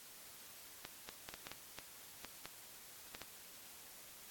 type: clicks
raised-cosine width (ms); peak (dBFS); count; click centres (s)
0.2; -28; 11; 0.851 / 1.09 / 1.289 / 1.34 / 1.469 / 1.516 / 1.787 / 2.247 / 2.456 / 3.149 / 3.217
effects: white hiss -56 dBFS RMS until 4.3 s + AAC 64 kbps